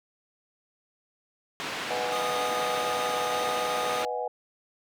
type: band-pass noise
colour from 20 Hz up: white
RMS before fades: -34 dBFS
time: 1.6-4.05 s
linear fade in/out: 0 ms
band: 160 to 2900 Hz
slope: 12 dB/octave
type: chord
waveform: sine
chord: G# minor seventh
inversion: first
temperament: equal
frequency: 493.9 / 622.3 / 740 / 830.6 Hz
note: B4 / D#5 / F#5 / G#5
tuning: 0 / 0 / 0 / 0 cents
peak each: -32 / -36 / -34 / -34 dBFS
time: 1.9-4.28 s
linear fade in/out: 5 ms
type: tone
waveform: square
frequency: 1233 Hz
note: D#6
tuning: 16 cents flat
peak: -33 dBFS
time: 2.12-4.03 s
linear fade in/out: 5 ms
effects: none